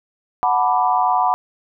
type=chord; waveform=sine; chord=B minor seventh; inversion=second; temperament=equal with one note detuned; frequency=736.2 / 880 / 987.8 / 1174.7 Hz; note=F#5 / A5 / B5 / D6; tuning=-9 / 0 / 0 / 0 cents; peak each=-18 / -22 / -18 / -23 dBFS; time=0.43-1.34 s; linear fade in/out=0 ms; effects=none